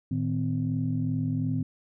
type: tone cluster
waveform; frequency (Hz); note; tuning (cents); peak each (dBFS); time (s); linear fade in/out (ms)
sine; 112.6 / 155.3 / 257; A2 / D#3 / C4; +40 / -3 / -31; -29; 0.11-1.63; 5
effects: tanh soft clip ceiling -16 dBFS